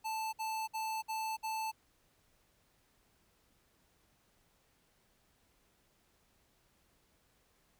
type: tone bursts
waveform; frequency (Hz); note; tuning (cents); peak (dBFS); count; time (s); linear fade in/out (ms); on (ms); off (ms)
square; 880; A5; 0; -36; 5; 0.04-1.718; 20; 290; 57
effects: pink hiss -72 dBFS RMS until 7.79 s